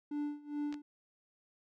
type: tone with tremolo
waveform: triangle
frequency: 293.5 Hz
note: D4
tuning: 1 cent flat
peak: -31 dBFS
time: 0.11-0.82 s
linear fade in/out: 5 ms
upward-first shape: sine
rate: 2.4 Hz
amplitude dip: 90%
type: clicks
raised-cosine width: 0.2 ms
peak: -31 dBFS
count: 2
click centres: 0.726 / 0.742 s
effects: none